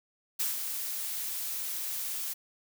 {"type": "noise with ADSR envelope", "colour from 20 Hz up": "blue", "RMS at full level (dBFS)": -29, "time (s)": [0.39, 2.34], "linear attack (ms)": 13, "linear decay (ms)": 160, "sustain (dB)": -6, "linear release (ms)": 15, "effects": []}